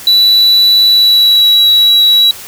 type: tone with pitch glide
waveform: triangle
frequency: 3951 to 3899 Hz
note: B7 to B7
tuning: 0 to -23 cents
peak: -3 dBFS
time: 0.07-2.31 s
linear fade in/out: 2 ms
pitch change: -23 cents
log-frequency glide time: 0.86-1.49 s
effects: white hiss -29 dBFS RMS until 2.47 s